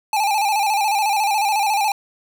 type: tone with vibrato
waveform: square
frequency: 830.6 Hz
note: G#5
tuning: in tune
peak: -17 dBFS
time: 0.13-1.92 s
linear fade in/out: 2 ms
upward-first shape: square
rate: 14 Hz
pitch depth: 68 cents each way
effects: none